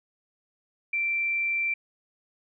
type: tone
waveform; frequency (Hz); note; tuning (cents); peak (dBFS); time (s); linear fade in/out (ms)
sine; 2349; D7; 0; -24; 0.93-1.74; 5
effects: none